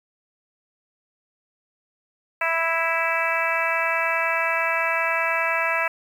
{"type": "harmonic tone", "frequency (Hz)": 329.6, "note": "E4", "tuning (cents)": 0, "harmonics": [2, 3, 4, 5, 6, 7, 8], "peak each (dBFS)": [-28, -28, -28, -28, -28, -28, -28], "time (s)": [2.41, 5.88], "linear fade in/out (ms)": 5, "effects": ["8-bit"]}